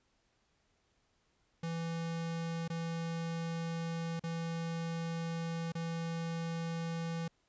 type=tone with dropouts; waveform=square; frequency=166 Hz; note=E3; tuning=12 cents sharp; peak=-36 dBFS; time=1.63-7.28 s; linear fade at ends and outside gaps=5 ms; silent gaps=2.679-2.7 / 4.196-4.237 / 5.721-5.751 s; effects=pink hiss -75 dBFS RMS until 7.48 s + resampled to 16000 Hz